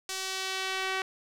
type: tone with band-pass filter sweep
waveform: sawtooth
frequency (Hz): 380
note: F#4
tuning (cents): +46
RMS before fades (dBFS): -33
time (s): 0.09-1.02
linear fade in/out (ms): 2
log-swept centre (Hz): 6100 to 2100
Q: 0.93
effects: 9-bit